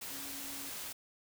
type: tone in noise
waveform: sine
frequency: 277.2 Hz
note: C#4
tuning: in tune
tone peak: -51 dBFS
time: 0.1-0.7 s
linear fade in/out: 10 ms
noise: white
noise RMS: -43 dBFS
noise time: 0.01-0.93 s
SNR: -11 dB
effects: none